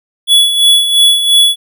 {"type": "tone with tremolo", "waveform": "square", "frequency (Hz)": 3397, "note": "G#7", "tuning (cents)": 38, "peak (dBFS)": -4, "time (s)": [0.27, 1.56], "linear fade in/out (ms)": 50, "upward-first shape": "sine", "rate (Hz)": 2.9, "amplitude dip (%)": 60, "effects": []}